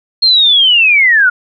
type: linear sweep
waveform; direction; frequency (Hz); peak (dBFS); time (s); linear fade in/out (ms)
sine; down; 4258 to 1400; -5; 0.22-1.3; 10
effects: none